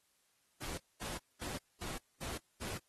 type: noise bursts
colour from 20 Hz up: pink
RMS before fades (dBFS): -43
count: 6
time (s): 0.61-2.78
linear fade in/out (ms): 10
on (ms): 170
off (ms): 230
effects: white hiss -75 dBFS RMS until 2.88 s + AAC 32 kbps